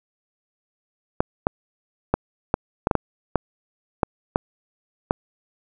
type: clicks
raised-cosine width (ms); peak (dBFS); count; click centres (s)
1; -3; 11; 1.205 / 1.469 / 2.14 / 2.541 / 2.871 / 2.912 / 2.953 / 3.357 / 4.032 / 4.359 / 5.109
effects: none